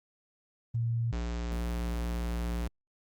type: tone pair in turn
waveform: sine / square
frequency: 116.1 / 58.59 Hz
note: A#2 / A#1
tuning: -7 / +9 cents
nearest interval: octave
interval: 1184 cents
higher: first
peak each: -27 / -31 dBFS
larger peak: first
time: 0.74-1.12 / 1.12-2.68 s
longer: second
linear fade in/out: 10 ms
effects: Opus 24 kbps